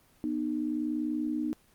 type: tone pair together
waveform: sine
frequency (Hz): 244.5 / 304.9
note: B3 / D#4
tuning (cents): -17 / -35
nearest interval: major third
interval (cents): 382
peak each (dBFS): -33 / -30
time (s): 0.24-1.53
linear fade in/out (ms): 0
effects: pink hiss -63 dBFS RMS until 1.74 s + Opus 24 kbps